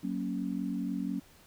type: chord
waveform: sine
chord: F# major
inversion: none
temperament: equal with one note detuned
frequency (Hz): 187.04 / 233.1 / 277.2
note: F#3 / A#3 / C#4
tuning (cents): +19 / 0 / 0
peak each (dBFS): -35 / -36 / -35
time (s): 0.03-1.2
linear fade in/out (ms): 10
effects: pink hiss -59 dBFS RMS until 1.46 s